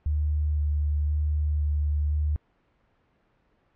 sine tone with vibrato, 74.5 Hz, D2, 25 cents sharp, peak -22 dBFS, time 0.06-2.36 s, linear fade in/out 0 ms, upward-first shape square, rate 0.97 Hz, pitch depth 10 cents each way, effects pink hiss -67 dBFS RMS until 3.75 s + low-pass 2000 Hz 12 dB/octave

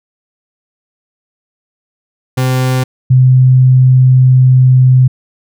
40% pulse / sine tone pair in turn, 128.6 / 128.6 Hz, C3 / C3, -30 / -30 cents, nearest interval unison, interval 0 cents, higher neither, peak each -9 / -3 dBFS, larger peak second, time 2.37-2.84 / 3.1-5.08 s, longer second, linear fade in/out 10 ms, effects none

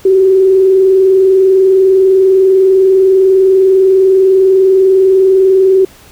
sine tone with vibrato, 380.8 Hz, F#4, 50 cents sharp, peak -4 dBFS, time 0.05-5.85 s, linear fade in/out 5 ms, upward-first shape square, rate 20 Hz, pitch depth 35 cents each way, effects pink hiss -40 dBFS RMS until 6.11 s

